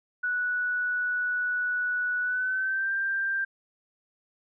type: tone with pitch glide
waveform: sine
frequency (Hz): 1475 to 1580.9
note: F#6 to G6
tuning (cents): -6 to +14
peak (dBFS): -25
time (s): 0.23-3.45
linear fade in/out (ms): 10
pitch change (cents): +120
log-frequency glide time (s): 2.22-2.92
effects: none